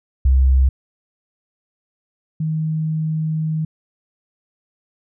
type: tone pair in turn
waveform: sine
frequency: 65.7 / 157.35 Hz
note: C2 / D#3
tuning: +8 / +20 cents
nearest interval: octave + minor third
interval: 1512 cents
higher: second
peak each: -10 / -18 dBFS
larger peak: first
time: 0.25-0.69 / 2.4-3.65 s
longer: second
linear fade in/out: 5 ms
effects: none